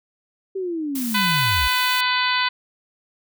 sine linear sweep, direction down, 392 to 54.2 Hz, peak -23 dBFS, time 0.55-1.68 s, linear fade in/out 10 ms
blue noise, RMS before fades -30 dBFS, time 0.95-2.01 s, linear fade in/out 5 ms
harmonic tone, 501 Hz, B4, 25 cents sharp, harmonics 2 / 3 / 4 / 5 / 6 / 7 / 8 / 9, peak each -23 / -25 / -26 / -27 / -28 / -28 / -29 / -30 dBFS, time 1.14-2.49 s, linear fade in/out 10 ms
effects none

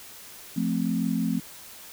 sine chord, F major, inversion none, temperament equal, 174.61 / 220 / 261.6 Hz, F3 / A3 / C4, 0 / 0 / 0 cents, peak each -28 / -27 / -28 dBFS, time 0.56-1.4 s, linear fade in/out 10 ms, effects white hiss -45 dBFS RMS until 1.92 s

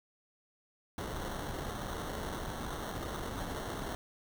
pink noise with sample-and-hold, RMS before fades -39 dBFS, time 0.98-3.95 s, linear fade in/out 0 ms, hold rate 2450 Hz, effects none

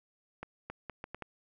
accelerating click train, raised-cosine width 0.5 ms, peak -25 dBFS, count 6, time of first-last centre 0.43-1.223 s, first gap 270 ms, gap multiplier 0.73, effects none

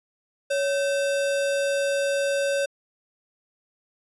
sine tone with sample-and-hold, 559 Hz, C#5, 14 cents sharp, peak -21 dBFS, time 0.5-2.66 s, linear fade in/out 10 ms, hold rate 2100 Hz, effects resampled to 24000 Hz

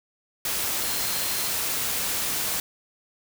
sine tone in noise, 4169 Hz, C8, 7 cents flat, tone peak -37 dBFS, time 0.82-1.48 s, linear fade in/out 2 ms, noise white, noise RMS -27 dBFS, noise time 0.45-2.6 s, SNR -13 dB, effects none

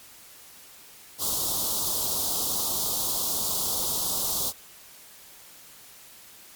white band-stop noise, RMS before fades -27 dBFS, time 1.18-4.53 s, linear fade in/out 50 ms, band 1200 to 3400 Hz, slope 48 dB/octave, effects white hiss -49 dBFS RMS until 6.55 s + MP3 96 kbps

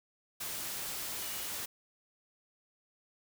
sine tone in noise, 2907 Hz, F#7, 31 cents flat, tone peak -50 dBFS, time 1.22-1.48 s, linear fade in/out 10 ms, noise white, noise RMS -39 dBFS, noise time 0.4-1.66 s, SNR -14 dB, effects none

